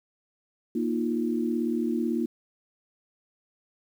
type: chord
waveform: sine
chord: Bb suspended fourth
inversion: none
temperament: equal with one note detuned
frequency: 235.2 / 311.1 / 349.2 Hz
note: Bb3 / Eb4 / F4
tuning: +16 / 0 / 0 cents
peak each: -27 / -30 / -30 dBFS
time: 0.75-2.26 s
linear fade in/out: 5 ms
effects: 9-bit